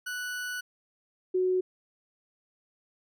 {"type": "tone pair in turn", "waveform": ["40% pulse", "sine"], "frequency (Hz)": [1480, 369], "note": ["F#6", "F#4"], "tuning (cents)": [0, -5], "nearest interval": "2 octaves", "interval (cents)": 2405, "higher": "first", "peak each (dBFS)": [-32, -23], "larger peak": "second", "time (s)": [[0.06, 0.61], [1.34, 1.61]], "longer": "first", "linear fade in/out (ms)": 10, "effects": []}